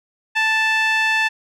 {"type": "tone with band-pass filter", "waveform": "sawtooth", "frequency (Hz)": 880, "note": "A5", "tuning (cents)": 0, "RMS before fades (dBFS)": -18, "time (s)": [0.35, 1.29], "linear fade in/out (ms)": 20, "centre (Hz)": 2200, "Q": 2.8, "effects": []}